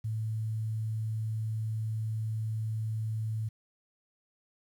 sine tone with quantisation, 110 Hz, A2, in tune, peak -30 dBFS, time 0.04-3.49 s, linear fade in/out 10 ms, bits 10, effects none

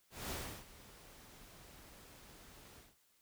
pink noise with ADSR envelope, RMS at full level -41 dBFS, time 0.1-2.96 s, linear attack 200 ms, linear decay 340 ms, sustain -17 dB, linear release 190 ms, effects white hiss -73 dBFS RMS until 3.21 s

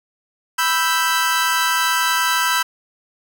sawtooth chord, E minor, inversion second, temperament equal, 987.8 / 1318.5 / 1568 Hz, B5 / E6 / G6, 0 / 0 / 0 cents, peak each -17 dBFS, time 0.58-2.63 s, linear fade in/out 10 ms, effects none

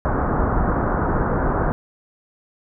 pink low-pass noise, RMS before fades -20 dBFS, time 0.05-1.72 s, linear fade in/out 0 ms, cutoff 1500 Hz, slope 48 dB/octave, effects none

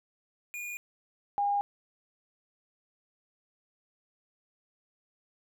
square / sine tone pair in turn, 2435 / 810.7 Hz, D#7 / G#5, -38 / -42 cents, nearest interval octave + perfect fifth, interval 1904 cents, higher first, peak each -37 / -25 dBFS, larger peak second, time 0.54-0.77 / 1.38-1.61 s, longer neither, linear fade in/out 0 ms, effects none

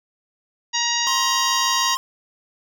harmonic tone, 946 Hz, A#5, 25 cents sharp, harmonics 1 / 2 / 3 / 4 / 5 / 6 / 7, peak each -27 / -27 / -27 / -27 / -27 / -27 / -27 dBFS, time 0.73-1.96 s, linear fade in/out 20 ms
square tone, 1052 Hz, C6, 9 cents sharp, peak -23 dBFS, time 1.07-1.97 s, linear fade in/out 0 ms
effects none

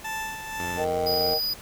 20% pulse tone with tremolo, 880 Hz, A5, in tune, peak -24 dBFS, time 0.04-0.85 s, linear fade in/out 10 ms, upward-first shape sine, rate 2 Hz, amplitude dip 55%
10% pulse tone with vibrato, 87.31 Hz, F2, in tune, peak -25 dBFS, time 0.59-1.34 s, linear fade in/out 5 ms, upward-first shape square, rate 2 Hz, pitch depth 10 cents each way
harmonic tone, 155.56 Hz, D#3, in tune, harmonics 3 / 4 / 5, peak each -27 / -28 / -29 dBFS, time 0.76-1.4 s, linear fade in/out 50 ms
square tone, 4937 Hz, D#8, 14 cents flat, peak -25 dBFS, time 1.06-1.54 s, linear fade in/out 10 ms
effects pink hiss -44 dBFS RMS until 1.61 s

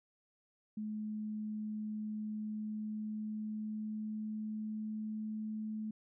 sine tone with pitch glide, 213.7 to 216.2 Hz, G#3 to A3, +50 to -30 cents, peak -37 dBFS, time 0.77-5.91 s, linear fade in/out 5 ms, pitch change +20 cents, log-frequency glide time 2.3-5.67 s, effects none

